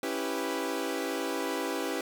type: chord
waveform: sawtooth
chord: C# half-diminished seventh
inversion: none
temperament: equal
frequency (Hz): 277.2 / 329.6 / 392 / 493.9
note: C#4 / E4 / G4 / B4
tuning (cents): 0 / 0 / 0 / 0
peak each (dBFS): -32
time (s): 0.03-2.01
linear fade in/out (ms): 2
effects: none